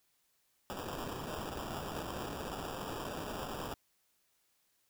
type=noise with sample-and-hold; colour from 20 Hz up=white; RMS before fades=-41 dBFS; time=0.7-3.74 s; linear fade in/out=0 ms; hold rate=2100 Hz; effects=white hiss -75 dBFS RMS until 4.89 s